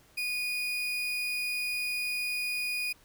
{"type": "tone", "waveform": "35% pulse", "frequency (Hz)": 2464, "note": "D#7", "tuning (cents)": -17, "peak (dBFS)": -28, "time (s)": [0.17, 2.93], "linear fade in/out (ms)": 10, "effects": ["pink hiss -61 dBFS RMS until 3.04 s"]}